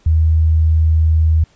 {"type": "tone", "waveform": "sine", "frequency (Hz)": 79.6, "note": "D#2", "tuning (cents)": 40, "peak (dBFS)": -9, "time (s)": [0.06, 1.44], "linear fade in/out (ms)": 5, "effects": ["pink hiss -54 dBFS RMS until 1.55 s", "resampled to 16000 Hz"]}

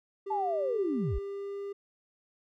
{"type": "tone with pitch glide", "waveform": "triangle", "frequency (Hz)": [394.5, 400], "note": ["G4", "G4"], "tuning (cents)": [11, 35], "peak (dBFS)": -33, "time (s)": [0.26, 1.73], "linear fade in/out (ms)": 10, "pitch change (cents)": 24, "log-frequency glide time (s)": [0.72, 1.59]}
{"type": "linear sweep", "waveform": "sine", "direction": "down", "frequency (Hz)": [880, 32.7], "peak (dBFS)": -28, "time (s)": [0.3, 1.19], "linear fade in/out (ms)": 10}
{"effects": []}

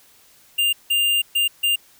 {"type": "tone bursts at uneven times", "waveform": "square", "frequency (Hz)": 2800, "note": "F7", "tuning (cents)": 4, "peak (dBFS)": -17, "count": 4, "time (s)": [[0.58, 0.73], [0.9, 1.22], [1.35, 1.48], [1.63, 1.76]], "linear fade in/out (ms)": 10, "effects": ["white hiss -53 dBFS RMS until 1.99 s"]}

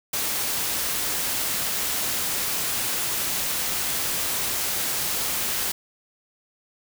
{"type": "noise", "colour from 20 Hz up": "white", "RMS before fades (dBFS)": -26, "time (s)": [0.13, 5.72], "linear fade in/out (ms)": 5, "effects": []}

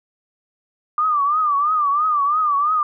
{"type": "tone with vibrato", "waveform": "sine", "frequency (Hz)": 1191, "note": "D6", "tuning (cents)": 24, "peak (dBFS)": -15, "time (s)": [0.98, 2.83], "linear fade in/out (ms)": 2, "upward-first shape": "triangle", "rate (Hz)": 3, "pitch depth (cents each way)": 130, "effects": []}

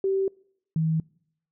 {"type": "tone pair in turn", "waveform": "sine", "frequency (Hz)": [386.8, 159.93], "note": ["G4", "D#3"], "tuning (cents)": [-23, 48], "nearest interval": "octave + minor third", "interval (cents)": 1529, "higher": "first", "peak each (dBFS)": -21, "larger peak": "neither", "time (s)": [[0.04, 0.28], [0.76, 1]], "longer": "neither", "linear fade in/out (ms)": 2, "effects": ["noise-tail reverb RT60 0.7 s tail -25 dB re dry"]}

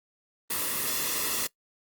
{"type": "noise with comb filter", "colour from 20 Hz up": "white", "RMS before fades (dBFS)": -29, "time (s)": [0.5, 1.47], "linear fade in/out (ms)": 5, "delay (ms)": 1.3, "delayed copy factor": -0.6, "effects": ["noise-tail reverb RT60 0.1 s tail -21 dB re dry", "Opus 32 kbps"]}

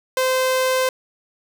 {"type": "tone", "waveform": "sawtooth", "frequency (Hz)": 517, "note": "C5", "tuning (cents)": -21, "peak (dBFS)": -13, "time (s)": [0.17, 0.89], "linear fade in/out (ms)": 2, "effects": []}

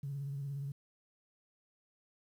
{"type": "tone with vibrato", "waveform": "sine", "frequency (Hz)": 139.8, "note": "C#3", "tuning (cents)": 15, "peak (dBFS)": -36, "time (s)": [0.03, 0.72], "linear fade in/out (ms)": 5, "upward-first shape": "triangle", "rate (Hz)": 17, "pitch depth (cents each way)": 57, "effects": ["tanh soft clip ceiling -32 dBFS", "11-bit"]}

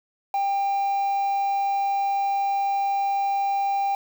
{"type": "tone with quantisation", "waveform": "triangle", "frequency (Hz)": 794, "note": "G5", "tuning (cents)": 22, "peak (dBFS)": -19, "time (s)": [0.34, 3.95], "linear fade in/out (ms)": 2, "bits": 7, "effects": []}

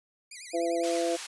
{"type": "tone with vibrato", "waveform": "10% pulse", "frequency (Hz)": 2195, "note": "C#7", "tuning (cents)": -18, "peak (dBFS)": -33, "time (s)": [0.31, 1.02], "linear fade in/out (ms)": 5, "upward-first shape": "sine", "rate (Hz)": 10, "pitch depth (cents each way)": 210}
{"type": "harmonic tone", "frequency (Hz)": 169.1, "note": "E3", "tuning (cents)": 44, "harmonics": [2, 3, 4], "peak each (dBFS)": [-30, -30, -30], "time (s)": [0.53, 1.17], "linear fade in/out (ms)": 20}
{"type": "band-pass noise", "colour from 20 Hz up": "white", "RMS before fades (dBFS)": -40, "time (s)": [0.83, 1.27], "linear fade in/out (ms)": 10, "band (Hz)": [980, 7800], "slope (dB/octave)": 12}
{"effects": ["resampled to 24000 Hz"]}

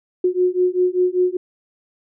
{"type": "beating tone pair", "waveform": "sine", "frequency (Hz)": [360.6, 365.7], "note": ["F#4", "F#4"], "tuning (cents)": [-45, -20], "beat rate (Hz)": 5.1, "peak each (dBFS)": -18, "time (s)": [0.24, 1.37], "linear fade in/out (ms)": 5, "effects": []}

